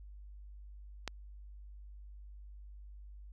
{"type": "click", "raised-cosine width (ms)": 0.2, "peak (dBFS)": -19, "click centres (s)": 1.077, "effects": ["added 50 Hz sine -48 dBFS peak until 3.32 s"]}